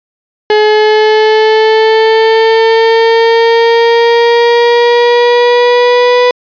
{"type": "linear sweep", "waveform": "35% pulse", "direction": "up", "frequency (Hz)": [424.3, 493.9], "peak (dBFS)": -3, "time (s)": [0.5, 6.31], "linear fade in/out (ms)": 2, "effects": ["resampled to 11025 Hz"]}